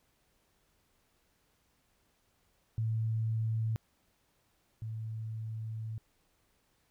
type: tone pair in turn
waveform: sine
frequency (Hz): 111.5 / 110.79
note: A2 / A2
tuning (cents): +23 / +12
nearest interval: unison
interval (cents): 11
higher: first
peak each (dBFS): -29 / -36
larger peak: first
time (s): 2.78-3.76 / 4.82-5.98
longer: second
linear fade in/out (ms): 0
effects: pink hiss -73 dBFS RMS until 6.9 s